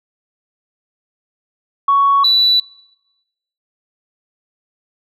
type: tone pair in turn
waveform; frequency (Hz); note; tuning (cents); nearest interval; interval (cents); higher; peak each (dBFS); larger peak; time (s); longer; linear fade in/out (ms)
sine; 1115 / 3959; C#6 / B7; +10 / +3; octave + minor seventh; 2193; second; -8 / -8; neither; 1.88-2.24 / 2.24-2.6; neither; 5
effects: noise-tail reverb RT60 1.0 s tail -24 dB re dry + tanh soft clip ceiling -4 dBFS